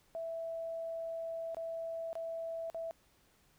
sine tone with dropouts, 659.3 Hz, E5, in tune, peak -37 dBFS, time 0.15-2.91 s, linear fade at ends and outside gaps 0 ms, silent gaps 1.546-1.569 / 2.13-2.154 / 2.7-2.746 s, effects pink hiss -69 dBFS RMS until 3.58 s

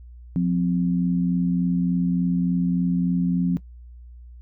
sine tone pair together, 176.67 / 260.1 Hz, F3 / C4, +20 / -10 cents, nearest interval perfect fifth, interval 670 cents, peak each -19 / -25 dBFS, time 0.36-3.57 s, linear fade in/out 0 ms, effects noise-tail reverb RT60 0.1 s tail -18 dB re dry + added 60 Hz sine -40 dBFS peak until 4.41 s

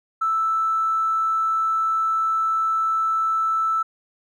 triangle tone with tanh clipping, 1318.5 Hz, E6, in tune, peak -18 dBFS, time 0.21-3.83 s, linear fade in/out 10 ms, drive 2 dB, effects none

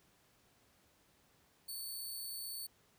10% pulse tone, 4469 Hz, C#8, 13 cents sharp, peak -35 dBFS, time 1.68-2.67 s, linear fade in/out 10 ms, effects pink hiss -70 dBFS RMS until 2.98 s + high-pass 60 Hz 12 dB/octave

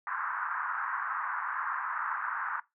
white band-pass noise, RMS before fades -34 dBFS, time 0.07-2.6 s, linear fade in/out 2 ms, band 950 to 1600 Hz, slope 48 dB/octave, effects noise-tail reverb RT60 0.2 s tail -20 dB re dry

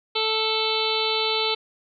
harmonic tone, 440 Hz, A4, in tune, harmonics 1 / 2 / 3 / 5 / 6 / 7 / 8 / 9 / 10, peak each -27 / -30 / -32 / -33 / -32 / -30 / -30 / -27 / -33 dBFS, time 0.15-1.55 s, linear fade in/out 10 ms, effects none

